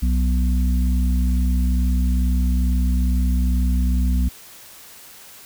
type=harmonic tone; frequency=62.3 Hz; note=B1; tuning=16 cents sharp; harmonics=1 / 3 / 4; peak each=-16 / -26 / -28 dBFS; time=0.02-4.29 s; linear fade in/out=10 ms; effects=white hiss -43 dBFS RMS until 5.45 s